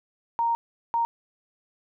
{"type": "tone bursts at uneven times", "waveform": "sine", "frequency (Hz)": 930, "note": "A#5", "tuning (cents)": -4, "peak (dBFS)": -21, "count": 2, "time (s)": [[0.39, 0.55], [0.94, 1.05]], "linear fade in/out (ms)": 0, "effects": []}